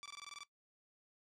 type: tone bursts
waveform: 10% pulse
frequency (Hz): 1160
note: D6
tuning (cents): -22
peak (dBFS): -38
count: 9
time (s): 0.03-0.433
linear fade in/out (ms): 0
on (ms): 27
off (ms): 20
effects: noise-tail reverb RT60 0.1 s tail -17 dB re dry + low-pass 8000 Hz 12 dB/octave